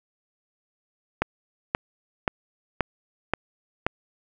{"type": "click train", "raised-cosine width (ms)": 0.5, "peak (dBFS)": -6, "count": 6, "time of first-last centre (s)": [1.22, 3.866], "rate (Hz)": 1.89, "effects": []}